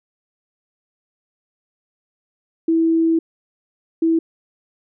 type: tone pair in turn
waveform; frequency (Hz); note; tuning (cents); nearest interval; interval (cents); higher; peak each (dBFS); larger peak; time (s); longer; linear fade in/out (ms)
sine; 327.4 / 327.4; E4 / E4; -12 / -12; unison; 0; neither; -13; neither; 2.68-3.19 / 4.02-4.19; first; 5
effects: none